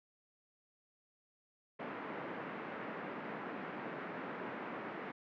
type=band-pass noise; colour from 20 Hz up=pink; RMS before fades=-44 dBFS; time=1.79-5.12 s; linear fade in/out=10 ms; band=190 to 2100 Hz; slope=24 dB/octave; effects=none